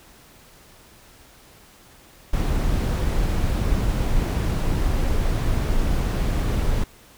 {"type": "noise", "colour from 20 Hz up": "brown", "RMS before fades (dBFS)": -21, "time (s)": [2.33, 6.84], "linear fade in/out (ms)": 5, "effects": ["pink hiss -50 dBFS RMS until 7.17 s"]}